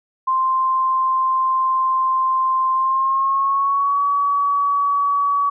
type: tone with pitch glide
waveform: sine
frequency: 1046.5 to 1134.6 Hz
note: C6 to C#6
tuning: 0 to +40 cents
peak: -15 dBFS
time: 0.27-5.5 s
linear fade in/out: 10 ms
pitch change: +140 cents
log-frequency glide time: 2.74-4.03 s
effects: none